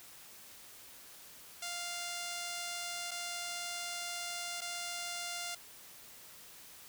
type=tone with dropouts; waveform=5% pulse; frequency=698.5 Hz; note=F5; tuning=in tune; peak=-27 dBFS; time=1.62-5.55 s; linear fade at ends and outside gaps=5 ms; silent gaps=3.11-3.114 / 4.608-4.616 s; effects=white hiss -54 dBFS RMS until 6.88 s